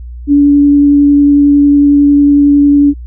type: tone with vibrato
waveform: sine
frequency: 286.8 Hz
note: D4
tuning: 41 cents flat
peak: -3 dBFS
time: 0.27-2.94 s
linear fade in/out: 50 ms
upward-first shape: triangle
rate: 11 Hz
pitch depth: 9 cents each way
effects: added 60 Hz sine -23 dBFS peak until 3.06 s